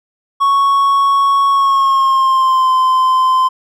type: tone with pitch glide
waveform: triangle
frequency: 1108.7 to 1034.5 Hz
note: C#6 to C6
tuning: 0 to -20 cents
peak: -7 dBFS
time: 0.4-3.49 s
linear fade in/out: 20 ms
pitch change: -120 cents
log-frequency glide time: 1.5-2.71 s
effects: none